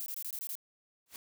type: noise bursts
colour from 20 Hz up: violet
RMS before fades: -39 dBFS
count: 7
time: 0-0.553 s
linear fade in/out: 0 ms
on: 61 ms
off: 21 ms
type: noise with exponential growth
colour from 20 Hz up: white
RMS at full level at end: -42 dBFS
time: 1.06-1.16 s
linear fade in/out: 1 ms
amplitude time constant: 21 ms
effects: none